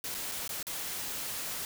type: noise with dropouts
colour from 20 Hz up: white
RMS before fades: -37 dBFS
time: 0.04-1.65 s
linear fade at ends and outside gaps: 1 ms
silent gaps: 0.144-0.148 / 0.315-0.319 / 0.478-0.492 / 0.628-0.668 s
effects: none